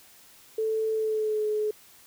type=tone with pitch glide; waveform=sine; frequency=440 to 425.7 Hz; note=A4 to G#4; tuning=0 to +43 cents; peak=-24 dBFS; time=0.58-1.71 s; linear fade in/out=5 ms; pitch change=-57 cents; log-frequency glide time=0.93-1.45 s; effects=white hiss -54 dBFS RMS until 2.06 s